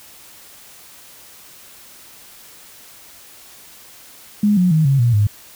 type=tone with pitch steps; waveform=sine; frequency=207.7 / 180.81 / 157.41 / 137.03 / 119.29 / 103.85 Hz; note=G#3 / F#3 / D#3 / C#3 / A#2 / G#2; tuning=0 / -40 / +20 / -20 / +40 / 0 cents; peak=-11 dBFS; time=4.43-5.27 s; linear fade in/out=5 ms; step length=140 ms; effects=white hiss -43 dBFS RMS until 5.55 s

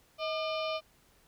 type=harmonic tone with a mistuned harmonic; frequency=603 Hz; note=D5; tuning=46 cents sharp; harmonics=1 / 2 / 4 / 5 / 6 / 7 / 8 / 9; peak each=-33 / -38 / -41 / -42 / -47 / -48 / -50 / -50 dBFS; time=0.18-0.81 s; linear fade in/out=50 ms; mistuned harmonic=1; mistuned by=+85 cents; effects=pink hiss -65 dBFS RMS until 1.27 s

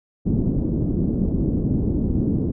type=low-pass noise; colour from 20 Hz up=white; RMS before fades=-21 dBFS; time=0.25-2.52 s; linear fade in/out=20 ms; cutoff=300 Hz; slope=24 dB/octave; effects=none

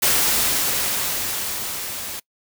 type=noise with level ramp; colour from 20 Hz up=white; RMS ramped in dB=-17 to -31 dBFS; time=0.02-2.2 s; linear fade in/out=10 ms; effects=noise-tail reverb RT60 0.1 s tail -24 dB re dry

